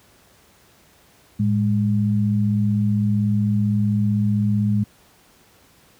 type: tone pair together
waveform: sine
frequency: 109.8 / 205.5 Hz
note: A2 / G#3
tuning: -3 / -18 cents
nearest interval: major seventh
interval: 1085 cents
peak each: -19 dBFS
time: 1.39-4.84 s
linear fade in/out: 10 ms
effects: pink hiss -54 dBFS RMS until 5.99 s + high-pass 60 Hz 12 dB/octave